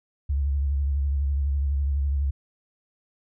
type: tone with vibrato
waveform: sine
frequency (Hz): 70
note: C#2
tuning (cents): +18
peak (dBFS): -21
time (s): 0.29-2.31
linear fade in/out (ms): 10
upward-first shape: sine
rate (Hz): 12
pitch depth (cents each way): 65
effects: none